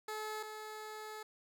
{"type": "tone pair in turn", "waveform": "15% pulse", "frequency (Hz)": [430.4, 430.4], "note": ["A4", "A4"], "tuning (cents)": [-38, -38], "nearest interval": "unison", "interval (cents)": 0, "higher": "neither", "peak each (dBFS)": [-33, -38], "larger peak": "first", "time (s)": [[0.08, 0.43], [0.43, 1.23]], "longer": "second", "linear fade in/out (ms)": 5, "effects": []}